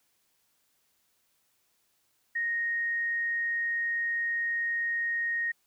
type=tone; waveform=sine; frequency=1864.7 Hz; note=A#6; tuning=in tune; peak=-27 dBFS; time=2.35-5.52 s; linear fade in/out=10 ms; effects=white hiss -72 dBFS RMS until 5.66 s